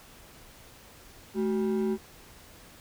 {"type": "ring-modulated tone", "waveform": "triangle", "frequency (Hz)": 296.6, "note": "D4", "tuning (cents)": 17, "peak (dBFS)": -20, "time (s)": [1.34, 1.98], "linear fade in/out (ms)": 50, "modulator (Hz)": 81.1, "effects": ["pink hiss -52 dBFS RMS until 2.8 s"]}